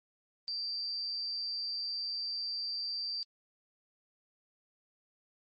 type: tone with amplitude modulation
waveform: sine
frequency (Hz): 4699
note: D8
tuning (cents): 0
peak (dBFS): -31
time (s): 0.48-3.23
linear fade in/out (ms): 0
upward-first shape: sine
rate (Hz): 180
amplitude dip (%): 60
effects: MP3 32 kbps